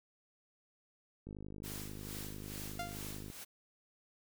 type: click train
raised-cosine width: 3 ms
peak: -34 dBFS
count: 105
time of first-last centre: 1.27-3.301 s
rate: 51.2 Hz
type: noise with tremolo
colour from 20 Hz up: white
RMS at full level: -46 dBFS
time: 1.63-3.45 s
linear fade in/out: 20 ms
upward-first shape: sine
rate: 2.3 Hz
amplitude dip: 70%
type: tone with exponential decay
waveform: sawtooth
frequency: 697 Hz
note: F5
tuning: 4 cents flat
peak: -32 dBFS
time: 2.79-3.08 s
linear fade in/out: 5 ms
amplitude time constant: 61 ms
effects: none